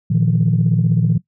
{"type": "chord", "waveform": "sine", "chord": "Bb suspended fourth", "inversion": "none", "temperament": "equal with one note detuned", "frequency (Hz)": [116.54, 155.56, 171.42], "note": ["Bb2", "Eb3", "F3"], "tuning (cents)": [0, 0, -32], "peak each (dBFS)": -16, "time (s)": [0.1, 1.18], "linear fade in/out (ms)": 10, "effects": ["noise-tail reverb RT60 0.1 s tail -18 dB re dry", "tanh soft clip ceiling -5 dBFS"]}